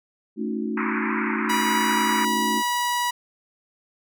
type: chord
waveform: sine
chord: D# half-diminished seventh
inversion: second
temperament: equal with one note detuned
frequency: 220 / 277.2 / 311.1 / 364.3 Hz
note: A3 / C#4 / D#4 / F#4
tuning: 0 / 0 / 0 / -27 cents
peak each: -27 / -32 / -31 / -32 dBFS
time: 0.36-2.63 s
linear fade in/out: 50 ms
type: band-pass noise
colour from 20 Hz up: pink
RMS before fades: -28 dBFS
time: 0.77-2.25 s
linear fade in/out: 5 ms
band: 900 to 2400 Hz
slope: 96 dB/octave
type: tone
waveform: sawtooth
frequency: 971 Hz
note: B5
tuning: 30 cents flat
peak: -18 dBFS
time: 1.49-3.11 s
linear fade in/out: 10 ms
effects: none